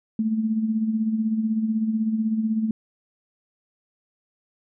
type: tone with tremolo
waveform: sine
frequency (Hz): 220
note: A3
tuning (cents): 0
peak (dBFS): -18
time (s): 0.19-2.71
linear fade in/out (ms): 2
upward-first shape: sine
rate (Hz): 16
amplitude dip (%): 55
effects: none